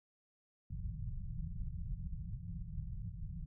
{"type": "low-pass noise", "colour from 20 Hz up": "pink", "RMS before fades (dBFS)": -42, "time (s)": [0.7, 3.46], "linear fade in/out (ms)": 5, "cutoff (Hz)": 180, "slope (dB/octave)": 96, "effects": []}